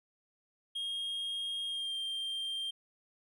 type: tone with pitch glide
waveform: triangle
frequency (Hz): 3246 to 3177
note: G#7 to G7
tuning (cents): -40 to +23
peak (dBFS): -33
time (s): 0.75-2.71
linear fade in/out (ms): 10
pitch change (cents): -37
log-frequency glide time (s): 1.66-1.96
effects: none